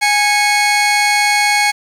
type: tone pair together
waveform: sawtooth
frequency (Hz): 828 / 2196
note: G#5 / C#7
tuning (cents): -5 / -17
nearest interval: octave + perfect fourth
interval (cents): 1688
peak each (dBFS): -10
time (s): 0.01-1.72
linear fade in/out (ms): 20
effects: low-pass 10000 Hz 12 dB/octave + 7-bit